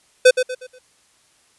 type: tone with echo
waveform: square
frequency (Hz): 507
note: B4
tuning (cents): +45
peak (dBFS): -7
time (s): 0.25-0.31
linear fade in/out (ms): 10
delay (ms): 120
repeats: 4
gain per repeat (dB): -9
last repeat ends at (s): 0.79
effects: white hiss -58 dBFS RMS until 1.58 s + resampled to 24000 Hz